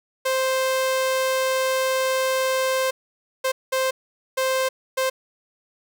sawtooth tone bursts at uneven times, 523.3 Hz, C5, in tune, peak -16 dBFS, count 5, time 0.25-2.91 / 3.44-3.52 / 3.72-3.91 / 4.37-4.69 / 4.97-5.1 s, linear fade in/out 10 ms, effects none

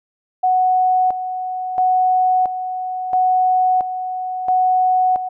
sine tone with tremolo, 740 Hz, F#5, in tune, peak -12 dBFS, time 0.43-5.29 s, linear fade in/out 10 ms, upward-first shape square, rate 0.74 Hz, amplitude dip 65%, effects none

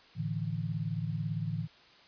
sine chord, A suspended fourth, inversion none, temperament equal, 110 / 146.83 / 164.81 Hz, A2 / D3 / E3, 0 / 0 / 0 cents, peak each -36 / -36 / -35 dBFS, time 0.15-1.68 s, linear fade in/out 50 ms, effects white hiss -58 dBFS RMS until 2.07 s + resampled to 11025 Hz

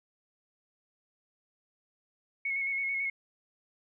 sine tone with vibrato, 2193 Hz, C#7, 19 cents flat, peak -29 dBFS, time 2.45-3.1 s, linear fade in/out 5 ms, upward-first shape square, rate 9.1 Hz, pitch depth 21 cents each way, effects none

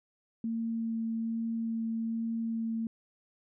sine tone with vibrato, 227 Hz, A#3, 46 cents flat, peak -30 dBFS, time 0.44-2.87 s, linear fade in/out 2 ms, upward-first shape sine, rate 1.2 Hz, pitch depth 8 cents each way, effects none

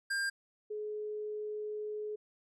square / sine tone pair in turn, 1599 / 423.5 Hz, G6 / G#4, +34 / +34 cents, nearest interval octave + major seventh, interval 2300 cents, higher first, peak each -32 / -36 dBFS, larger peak first, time 0.1-0.3 / 0.7-2.16 s, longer second, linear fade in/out 10 ms, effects low-pass 11000 Hz 12 dB/octave

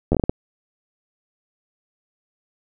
slowing click train, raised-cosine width 2 ms, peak -5 dBFS, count 7, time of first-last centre 0.12-0.295 s, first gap 11 ms, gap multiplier 1.39, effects none

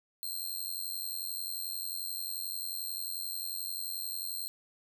5% pulse tone with amplitude modulation, 4169 Hz, C8, 7 cents flat, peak -25 dBFS, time 0.23-4.48 s, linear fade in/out 0 ms, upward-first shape sine, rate 91.3 Hz, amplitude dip 80%, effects none

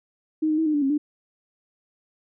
sine tone with pitch steps, 312.2 / 308 / 321.5 / 304.9 / 291.6 / 271.2 / 296.5 Hz, D#4 / D#4 / E4 / D#4 / D4 / C#4 / D4, +6 / -17 / -43 / -35 / -12 / -38 / +17 cents, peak -19 dBFS, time 0.42-0.98 s, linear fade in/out 10 ms, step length 80 ms, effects none

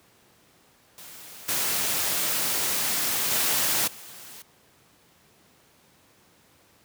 white noise with level steps, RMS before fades -44 / -26 / -24 / -44 dBFS, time 0.98-4.42 s, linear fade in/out 0 ms, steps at 1.48 / 3.3 / 3.87 s, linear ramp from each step 10 ms, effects pink hiss -59 dBFS RMS until 6.84 s + high-pass 100 Hz 12 dB/octave

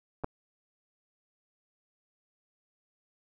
clicks, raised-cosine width 1 ms, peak -26 / -17 dBFS, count 2, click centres 0.237 / 0.244 s, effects none

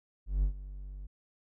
triangle tone with ADSR envelope, 48.15 Hz, G1, 30 cents flat, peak -21 dBFS, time 0.26-1.07 s, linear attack 170 ms, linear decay 96 ms, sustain -17 dB, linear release 10 ms, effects none

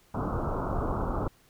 pink low-pass noise, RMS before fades -30 dBFS, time 0.14-1.28 s, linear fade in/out 5 ms, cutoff 1400 Hz, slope 96 dB/octave, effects pink hiss -62 dBFS RMS until 1.49 s

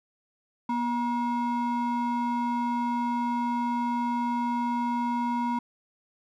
triangle ring-modulated tone, 598 Hz, D5, 31 cents sharp, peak -20 dBFS, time 0.69-5.59 s, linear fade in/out 5 ms, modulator 357 Hz, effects none

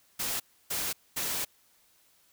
white noise bursts at uneven times, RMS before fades -32 dBFS, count 3, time 0.19-0.4 / 0.7-0.93 / 1.16-1.45 s, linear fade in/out 10 ms, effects white hiss -65 dBFS RMS until 2.32 s

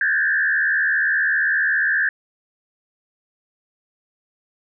sine tone with frequency modulation, 1661.2 Hz, G#6, in tune, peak -16 dBFS, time 0.01-2.09 s, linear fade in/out 2 ms, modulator 77.5 Hz, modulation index 1.6, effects none

